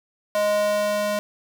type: tone with high-pass filter sweep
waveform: square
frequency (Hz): 207.7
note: G#3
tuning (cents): 0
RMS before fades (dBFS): -22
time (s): 0.35-1.19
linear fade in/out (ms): 0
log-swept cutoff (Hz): 660 to 440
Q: 3.2
effects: none